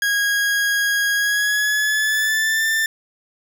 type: tone with pitch glide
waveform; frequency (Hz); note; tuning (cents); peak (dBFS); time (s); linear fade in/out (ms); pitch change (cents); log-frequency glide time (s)
40% pulse; 1643 to 1781.4; G#6 to A6; -19 to +21; -16; 0.02-2.86; 2; +140; 1.13-2.64
effects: none